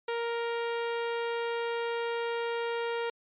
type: tone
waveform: sawtooth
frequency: 467.3 Hz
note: A#4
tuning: 4 cents sharp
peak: -26 dBFS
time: 0.08-3.1 s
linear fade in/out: 5 ms
effects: resampled to 8000 Hz